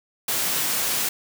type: high-pass noise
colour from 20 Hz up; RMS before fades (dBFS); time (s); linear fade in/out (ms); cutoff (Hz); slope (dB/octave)
white; -24; 0.28-1.09; 5; 110; 24
effects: none